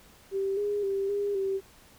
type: tone with pitch steps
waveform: sine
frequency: 390 / 411 / 392.4 / 405.6 / 387.9 Hz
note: G4 / G#4 / G4 / G#4 / G4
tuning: -9 / -18 / +2 / -41 / -18 cents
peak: -26 dBFS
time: 0.31-1.61 s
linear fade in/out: 50 ms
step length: 260 ms
effects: pink hiss -56 dBFS RMS until 1.98 s